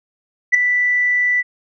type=tone with ADSR envelope; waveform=sine; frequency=1975.5 Hz; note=B6; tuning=in tune; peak=-3 dBFS; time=0.52-1.43 s; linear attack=26 ms; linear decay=4 ms; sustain=-10 dB; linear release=32 ms; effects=tanh soft clip ceiling -4 dBFS